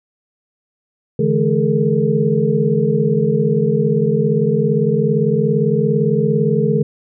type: tone cluster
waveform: sine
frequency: 144.1 / 161.7 / 214.7 / 420.1 / 460.3 Hz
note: D3 / E3 / A3 / G#4 / A#4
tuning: -33 / -33 / -42 / +20 / -22 cents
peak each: -19 dBFS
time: 1.19-6.83 s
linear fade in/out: 5 ms
effects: none